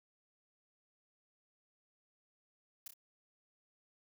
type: noise with echo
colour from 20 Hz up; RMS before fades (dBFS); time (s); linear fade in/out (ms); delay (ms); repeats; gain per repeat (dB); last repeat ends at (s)
blue; -45; 2.86-2.88; 5; 29; 2; -6; 2.938
effects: none